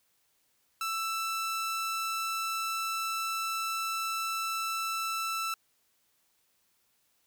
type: tone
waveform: sawtooth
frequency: 1326 Hz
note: E6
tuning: 10 cents sharp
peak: -27 dBFS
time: 0.81-5.54 s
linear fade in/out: 2 ms
effects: white hiss -72 dBFS RMS until 7.26 s